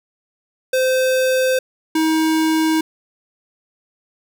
square tone pair in turn, 517 / 317.7 Hz, C5 / D#4, -21 / +36 cents, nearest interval minor sixth, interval 843 cents, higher first, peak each -15 dBFS, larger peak neither, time 0.73-1.59 / 1.95-2.81 s, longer neither, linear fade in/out 5 ms, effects none

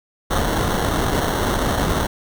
pink noise with sample-and-hold, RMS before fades -20 dBFS, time 0.3-2.07 s, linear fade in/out 10 ms, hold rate 2450 Hz, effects none

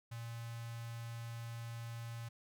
square tone with notch filter, 116.54 Hz, A#2, in tune, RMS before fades -45 dBFS, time 0.11-2.29 s, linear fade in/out 10 ms, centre 370 Hz, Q 0.54, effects none

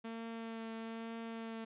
sawtooth tone with vibrato, 226.6 Hz, A#3, 49 cents flat, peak -38 dBFS, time 0.04-1.65 s, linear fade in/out 10 ms, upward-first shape triangle, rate 1.1 Hz, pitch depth 15 cents each way, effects resampled to 8000 Hz

